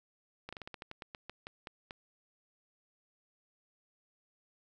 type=slowing click train; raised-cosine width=0.3 ms; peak=-27 dBFS; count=14; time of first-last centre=0.49-1.909 s; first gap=36 ms; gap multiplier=1.17; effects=none